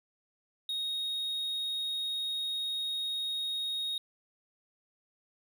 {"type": "tone", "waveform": "triangle", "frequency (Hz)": 3742, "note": "A#7", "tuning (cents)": 6, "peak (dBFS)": -30, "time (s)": [0.69, 3.98], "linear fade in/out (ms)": 2, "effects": []}